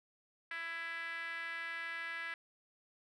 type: tone with band-pass filter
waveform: 5% pulse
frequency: 332.6 Hz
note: E4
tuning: 16 cents sharp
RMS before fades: -42 dBFS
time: 0.51-2.34 s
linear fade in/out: 2 ms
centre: 1800 Hz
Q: 4
effects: none